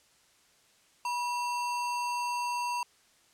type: tone with sample-and-hold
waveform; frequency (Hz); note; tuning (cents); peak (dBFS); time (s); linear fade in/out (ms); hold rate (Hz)
sine; 969; B5; -33; -29; 1.05-2.83; 2; 3675
effects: white hiss -64 dBFS RMS until 3.33 s + low-pass 9000 Hz 12 dB/octave